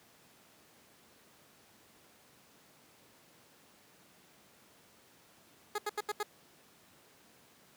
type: tone bursts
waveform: 15% pulse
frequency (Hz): 417.6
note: G#4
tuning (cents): +10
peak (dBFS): -26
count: 5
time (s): 5.75-6.231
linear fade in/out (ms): 5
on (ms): 33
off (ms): 79
effects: pink hiss -62 dBFS RMS until 7.76 s + high-pass 150 Hz 12 dB/octave